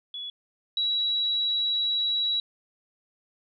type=tone pair in turn; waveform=sine; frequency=3395 / 3896 Hz; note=G#7 / B7; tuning=+37 / -24 cents; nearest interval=major second; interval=239 cents; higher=second; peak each=-33 / -23 dBFS; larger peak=second; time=0.14-0.3 / 0.77-2.4 s; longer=second; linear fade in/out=2 ms; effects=none